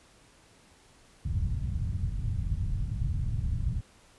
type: low-pass noise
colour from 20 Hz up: white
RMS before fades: -30 dBFS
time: 1.25-3.81 s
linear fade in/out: 5 ms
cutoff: 120 Hz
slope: 24 dB/octave
effects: pink hiss -59 dBFS RMS until 4.18 s + resampled to 24000 Hz